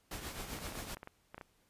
pink noise with tremolo, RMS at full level -41 dBFS, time 0.11-0.95 s, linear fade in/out 5 ms, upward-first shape triangle, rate 7.7 Hz, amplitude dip 60%
clicks, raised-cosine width 0.5 ms, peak -31 dBFS, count 11, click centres 0.588 / 0.667 / 0.723 / 0.754 / 0.788 / 0.97 / 1.031 / 1.074 / 1.345 / 1.38 / 1.412 s
effects pink hiss -72 dBFS RMS until 1.69 s + resampled to 32000 Hz

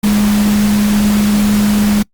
sine tone in noise, 207.7 Hz, G#3, in tune, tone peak -9 dBFS, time 0.03-2.03 s, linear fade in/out 10 ms, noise pink, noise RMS -21 dBFS, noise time 0.03-2.03 s, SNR +9 dB, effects noise-tail reverb RT60 0.1 s tail -26 dB re dry + Opus 48 kbps

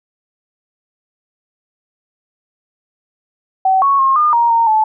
sine tone with pitch steps, 761 / 1108 / 1074 / 1213 / 939 / 922 / 869 Hz, F#5 / C#6 / C6 / D#6 / A#5 / A#5 / A5, +48 / -1 / +45 / -44 / +12 / -19 / -22 cents, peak -9 dBFS, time 3.65-4.84 s, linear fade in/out 5 ms, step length 170 ms, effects none

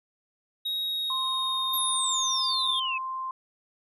triangle tone with pitch glide, 3784 to 3590 Hz, A#7 to A7, +25 to +34 cents, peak -26 dBFS, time 0.65-2.8 s, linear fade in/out 10 ms, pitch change -91 cents, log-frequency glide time 0.83-2.67 s
sine tone, 1046.5 Hz, C6, in tune, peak -30 dBFS, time 1.1-3.31 s, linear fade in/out 2 ms
sine exponential sweep, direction down, 12000 to 2520 Hz, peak -28 dBFS, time 1.73-2.98 s, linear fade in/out 5 ms
effects none

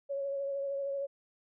sine tone with vibrato, 555 Hz, C#5, 2 cents sharp, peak -32 dBFS, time 0.09-1.07 s, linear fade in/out 20 ms, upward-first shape triangle, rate 13 Hz, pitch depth 26 cents each way, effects none

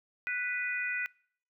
harmonic tone, 493.9 Hz, B4, in tune, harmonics 3 / 4 / 5, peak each -35 / -35 / -35 dBFS, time 0.27-1.06 s, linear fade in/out 0 ms, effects noise-tail reverb RT60 0.6 s tail -25 dB re dry

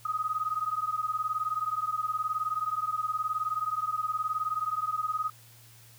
sine beating tone pair, 1244.5 / 1263.5 Hz, D#6 / D#6, 0 / +26 cents, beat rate 19 Hz, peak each -31 dBFS, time 0.05-5.3 s, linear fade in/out 5 ms, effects added 115 Hz sine -55 dBFS peak until 5.98 s + white hiss -56 dBFS RMS until 5.98 s

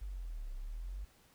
sine linear two-way sweep, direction down then up, 50.5 to 32.31 to 50.5 Hz, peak -39 dBFS, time 0.01-1.05 s, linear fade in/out 10 ms, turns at 0.55 s, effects pink hiss -66 dBFS RMS until 1.34 s

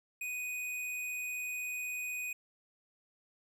sine tone with hard clipping, 2489 Hz, D#7, in tune, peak -37 dBFS, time 0.21-2.33 s, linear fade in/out 5 ms, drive 18 dB, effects none

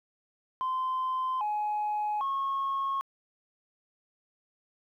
sine tone with pitch steps, 1034 / 841 / 1091 Hz, C6 / G#5 / C#6, -21 / +22 / -28 cents, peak -26 dBFS, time 0.61-3.01 s, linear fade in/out 0 ms, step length 800 ms, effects tanh soft clip ceiling -25 dBFS + 11-bit

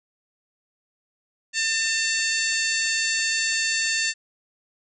harmonic tone, 897 Hz, A5, 33 cents sharp, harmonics 2 / 3 / 4 / 5 / 6 / 7 / 8 / 9, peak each -26 / -28 / -34 / -28 / -37 / -33 / -29 / -39 dBFS, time 1.53-4.14 s, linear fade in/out 50 ms, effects none

